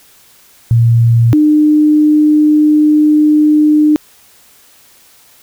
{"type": "tone pair in turn", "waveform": "sine", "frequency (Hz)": [116.54, 302.4], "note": ["A#2", "D#4"], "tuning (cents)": [0, -49], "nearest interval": "octave + perfect fourth", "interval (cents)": 1651, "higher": "second", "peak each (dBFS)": -5, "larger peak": "neither", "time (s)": [[0.71, 1.33], [1.33, 3.96]], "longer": "second", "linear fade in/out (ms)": 0, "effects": ["white hiss -45 dBFS RMS until 5.42 s"]}